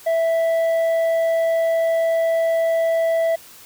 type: tone with tanh clipping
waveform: sine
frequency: 659 Hz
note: E5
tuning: 1 cent flat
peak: -17 dBFS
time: 0.06-3.36 s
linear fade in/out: 10 ms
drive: 5 dB
effects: white hiss -44 dBFS RMS until 3.65 s